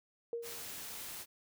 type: tone with exponential decay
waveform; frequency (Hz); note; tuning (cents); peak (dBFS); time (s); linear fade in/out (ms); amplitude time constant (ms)
sine; 468; A#4; +7; -33; 0.33-0.73; 1; 86
type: noise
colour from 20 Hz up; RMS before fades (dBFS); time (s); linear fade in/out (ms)
white; -45; 0.42-1.26; 50
effects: none